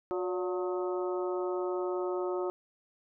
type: harmonic tone with a mistuned harmonic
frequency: 181 Hz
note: F#3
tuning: 38 cents flat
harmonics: 2 / 3 / 4 / 5 / 6 / 7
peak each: -31 / -38 / -42 / -43 / -47 / -43 dBFS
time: 0.11-2.5 s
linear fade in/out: 0 ms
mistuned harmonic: 3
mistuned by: +73 cents
effects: none